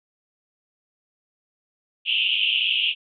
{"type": "band-pass noise", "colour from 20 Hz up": "white", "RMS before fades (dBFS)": -22, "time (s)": [2.05, 2.95], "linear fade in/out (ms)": 50, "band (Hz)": [2600, 3200], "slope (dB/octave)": 96, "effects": []}